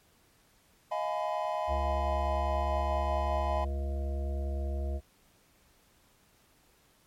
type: chord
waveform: triangle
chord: F half-diminished seventh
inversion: third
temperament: just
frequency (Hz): 628.6 / 698.5 / 838.1 / 1005.8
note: Eb5 / F5 / Ab5 / Cb6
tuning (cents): +18 / 0 / +16 / +31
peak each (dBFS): -32 / -34 / -34 / -34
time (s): 0.91-3.65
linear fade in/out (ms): 10
type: harmonic tone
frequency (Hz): 69.3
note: C#2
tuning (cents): 0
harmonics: 1 / 3 / 5 / 7 / 9 / 10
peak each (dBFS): -30 / -46 / -45 / -48 / -44 / -50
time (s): 1.67-5.01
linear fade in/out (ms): 50
effects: pink hiss -65 dBFS RMS until 7.06 s + MP3 64 kbps